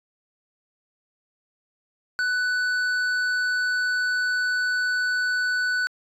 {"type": "tone with hard clipping", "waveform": "triangle", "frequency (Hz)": 1491, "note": "F#6", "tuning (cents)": 13, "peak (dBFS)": -23, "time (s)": [2.19, 5.87], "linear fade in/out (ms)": 0, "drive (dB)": 11, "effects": ["resampled to 32000 Hz"]}